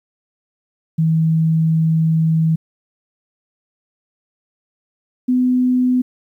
sine tone pair in turn, 160.9 / 251.7 Hz, E3 / B3, -42 / +33 cents, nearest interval minor sixth, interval 775 cents, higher second, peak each -12 dBFS, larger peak neither, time 0.98-2.56 / 5.28-6.02 s, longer first, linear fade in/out 10 ms, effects 9-bit

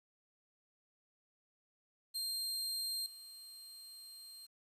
sawtooth tone with level steps, 4186 Hz, C8, in tune, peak -34 / -48 dBFS, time 2.14-4.47 s, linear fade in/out 20 ms, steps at 3.06 s, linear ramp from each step 2 ms, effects resampled to 32000 Hz + 11-bit

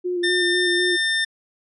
sine tone with vibrato, 354.9 Hz, F4, 28 cents sharp, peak -21 dBFS, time 0.04-0.97 s, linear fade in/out 20 ms, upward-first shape square, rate 4 Hz, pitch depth 23 cents each way
25% pulse tone, 1800 Hz, A6, 39 cents sharp, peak -15 dBFS, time 0.23-1.25 s, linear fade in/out 10 ms
effects resampled to 22050 Hz

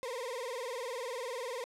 35% pulse tone with vibrato, 493.9 Hz, B4, in tune, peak -35 dBFS, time 0.03-1.64 s, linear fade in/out 0 ms, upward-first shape sine, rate 20 Hz, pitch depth 140 cents each way, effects low-pass 11000 Hz 12 dB/octave

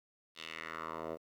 10% pulse tone with band-pass filter sweep, 80.7 Hz, E2, 36 cents flat, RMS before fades -43 dBFS, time 0.35-1.18 s, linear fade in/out 50 ms, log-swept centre 3600 to 560 Hz, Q 2.4, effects 11-bit

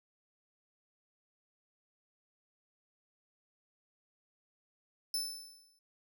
sawtooth tone with exponential decay, 5274 Hz, E8, in tune, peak -28 dBFS, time 5.14-5.79 s, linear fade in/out 2 ms, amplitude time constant 140 ms, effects none

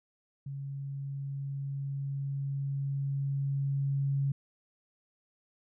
sine tone with level ramp, 138.59 Hz, C#3, in tune, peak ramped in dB -36 to -26 dBFS, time 0.46-4.32 s, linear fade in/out 5 ms, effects none

